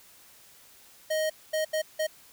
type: tone bursts at uneven times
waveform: square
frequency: 625 Hz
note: D#5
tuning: 8 cents sharp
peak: -26 dBFS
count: 4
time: 1.1-1.3 / 1.53-1.65 / 1.73-1.82 / 1.99-2.07 s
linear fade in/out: 10 ms
effects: white hiss -55 dBFS RMS until 2.32 s